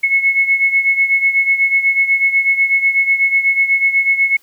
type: beating tone pair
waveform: sine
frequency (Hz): 2188 / 2196.1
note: C#7 / C#7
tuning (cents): -23 / -17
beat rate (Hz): 8.1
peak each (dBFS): -12 / -17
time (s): 0.03-4.37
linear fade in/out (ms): 10
effects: white hiss -53 dBFS RMS until 4.42 s